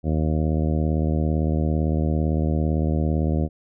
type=harmonic tone; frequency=77.78 Hz; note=D#2; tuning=in tune; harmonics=1 / 2 / 3 / 4 / 5 / 6 / 7 / 8 / 9; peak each=-22 / -24 / -27 / -30 / -34 / -37 / -34 / -39 / -38 dBFS; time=0.03-3.49 s; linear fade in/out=50 ms; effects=none